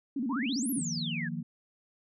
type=tone with vibrato; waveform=sine; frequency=253.7 Hz; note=B3; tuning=47 cents sharp; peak=-29 dBFS; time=0.16-0.81 s; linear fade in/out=5 ms; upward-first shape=square; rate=15 Hz; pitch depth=160 cents each way
type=exponential two-way sweep; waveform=sine; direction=up then down; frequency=830.6 to 12000 to 1575 Hz; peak=-34 dBFS; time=0.29-1.29 s; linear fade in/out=20 ms; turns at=0.7 s
type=chord; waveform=sine; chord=Eb suspended second; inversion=none; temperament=just; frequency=155.56 / 175.01 / 233.3 Hz; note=Eb3 / F3 / Bb3; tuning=0 / +4 / +2 cents; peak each=-37 dBFS; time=0.77-1.43 s; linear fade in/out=10 ms
effects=none